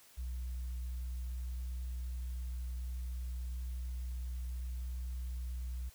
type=tone; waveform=sine; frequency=61.74 Hz; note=B1; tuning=in tune; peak=-35 dBFS; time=0.17-5.9 s; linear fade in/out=20 ms; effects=tanh soft clip ceiling -35 dBFS + white hiss -61 dBFS RMS until 5.94 s